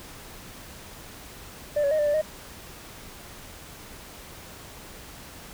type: tone with pitch steps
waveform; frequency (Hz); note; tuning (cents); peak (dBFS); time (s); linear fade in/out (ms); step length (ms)
sine; 591 / 564 / 620 / 592 / 586 / 620; D5 / C#5 / D#5 / D5 / D5 / D#5; +11 / +30 / -6 / +14 / -4 / -6; -18; 1.76-2.216; 10; 76
effects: tanh soft clip ceiling -19 dBFS + pink hiss -44 dBFS RMS until 5.53 s